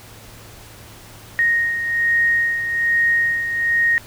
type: beating tone pair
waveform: sine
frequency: 1864.7 / 1865.9 Hz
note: A#6 / A#6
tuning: 0 / +1 cents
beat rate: 1.2 Hz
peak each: -16 / -24 dBFS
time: 1.39-3.98 s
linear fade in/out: 0 ms
effects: added 109 Hz sine -45 dBFS peak until 4.06 s + pink hiss -42 dBFS RMS until 4.06 s